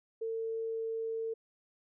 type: tone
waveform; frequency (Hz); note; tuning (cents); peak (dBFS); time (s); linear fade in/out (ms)
sine; 450.3; A4; +40; -33; 0.21-1.34; 10
effects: none